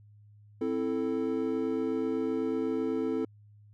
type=chord; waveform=triangle; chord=A minor; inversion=first; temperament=equal; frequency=261.6 / 329.6 / 440 Hz; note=C4 / E4 / A4; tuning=0 / 0 / 0 cents; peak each=-30 / -31 / -30 dBFS; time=0.61-3.25 s; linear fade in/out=5 ms; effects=added 104 Hz sine -53 dBFS peak until 3.73 s